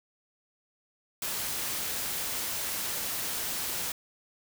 white noise, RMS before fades -33 dBFS, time 1.22-3.92 s, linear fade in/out 2 ms, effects none

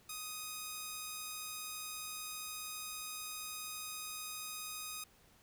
5% pulse tone, 1249 Hz, D#6, 6 cents sharp, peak -30 dBFS, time 0.09-5.04 s, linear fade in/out 5 ms, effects pink hiss -66 dBFS RMS until 5.42 s

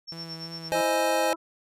sine tone with tremolo, 5420 Hz, E8, 47 cents sharp, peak -34 dBFS, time 0.07-0.7 s, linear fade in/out 20 ms, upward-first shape sine, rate 8.8 Hz, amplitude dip 85%
sawtooth tone with vibrato, 164.81 Hz, E3, in tune, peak -35 dBFS, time 0.12-0.81 s, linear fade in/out 0 ms, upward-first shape triangle, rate 3.1 Hz, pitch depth 19 cents each way
square chord, Ab major, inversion first, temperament equal, 523.3 / 622.3 / 830.6 Hz, C5 / Eb5 / Ab5, 0 / 0 / 0 cents, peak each -28 dBFS, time 0.72-1.33 s, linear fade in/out 0 ms
harmonic tone, 329.6 Hz, E4, in tune, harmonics 1 / 2 / 3 / 4, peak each -33 / -42 / -37 / -36 dBFS, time 0.74-1.36 s, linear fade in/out 20 ms
effects resampled to 32000 Hz

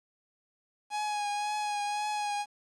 45% pulse tone with vibrato, 832 Hz, G#5, 3 cents sharp, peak -30 dBFS, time 0.9-2.46 s, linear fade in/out 50 ms, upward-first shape triangle, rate 1.9 Hz, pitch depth 28 cents each way, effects resampled to 22050 Hz + 10-bit

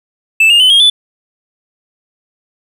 triangle tone with pitch steps, 2637 / 2826 / 3029 / 3247 / 3480 Hz, E7 / F7 / F#7 / G#7 / A7, 0 / +20 / +40 / -40 / -20 cents, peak -3 dBFS, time 0.4-0.9 s, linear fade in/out 5 ms, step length 100 ms, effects none

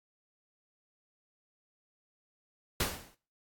pink noise with exponential decay, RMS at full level -27 dBFS, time 2.8-3.15 s, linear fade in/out 5 ms, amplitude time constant 76 ms, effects noise-tail reverb RT60 0.4 s tail -20 dB re dry + AAC 64 kbps

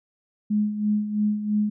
sine tone with tremolo, 210 Hz, G#3, 19 cents sharp, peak -18 dBFS, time 0.5-1.7 s, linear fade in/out 10 ms, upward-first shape sine, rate 3 Hz, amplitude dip 65%, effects none

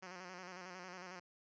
5% pulse tone with vibrato, 182.1 Hz, F#3, 27 cents flat, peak -37 dBFS, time 0.02-1.2 s, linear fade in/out 10 ms, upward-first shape square, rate 11 Hz, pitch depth 49 cents each way, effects resampled to 16000 Hz

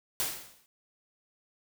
white noise with exponential decay, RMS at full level -28 dBFS, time 0.2-0.66 s, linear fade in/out 0 ms, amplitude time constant 98 ms, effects none

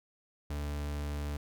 40% pulse tone, 73 Hz, D2, 10 cents flat, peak -33 dBFS, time 0.5-1.37 s, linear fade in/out 5 ms, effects none

